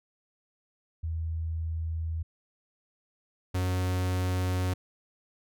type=tone pair in turn; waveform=sine / 45% pulse; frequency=81.2 / 91.65 Hz; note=E2 / F#2; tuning=-26 / -16 cents; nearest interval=major second; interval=210 cents; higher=second; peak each=-29 / -26 dBFS; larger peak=second; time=1.03-2.23 / 3.54-4.74 s; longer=neither; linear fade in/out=10 ms; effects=none